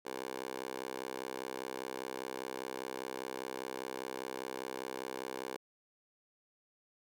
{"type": "tone with high-pass filter", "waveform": "10% pulse", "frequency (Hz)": 65, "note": "C2", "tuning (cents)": -11, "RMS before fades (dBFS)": -42, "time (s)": [0.05, 5.57], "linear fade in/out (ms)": 10, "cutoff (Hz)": 490, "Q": 1.9, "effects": []}